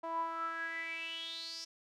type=tone with band-pass filter sweep; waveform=sawtooth; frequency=329.6 Hz; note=E4; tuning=in tune; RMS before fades=-40 dBFS; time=0.03-1.65 s; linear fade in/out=10 ms; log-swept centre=820 to 5400 Hz; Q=9; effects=none